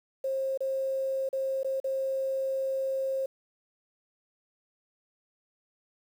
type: tone with dropouts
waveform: sine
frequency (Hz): 534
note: C5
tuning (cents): +35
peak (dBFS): -27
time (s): 0.24-3.26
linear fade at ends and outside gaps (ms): 5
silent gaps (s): 0.575-0.605 / 1.29-1.329 / 1.632-1.645 / 1.801-1.842
effects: 9-bit